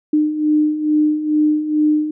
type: beating tone pair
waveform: sine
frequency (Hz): 301.7 / 304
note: D4 / D#4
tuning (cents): +47 / -40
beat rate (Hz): 2.3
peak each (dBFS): -20 / -14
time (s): 0.13-2.11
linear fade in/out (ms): 5
effects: none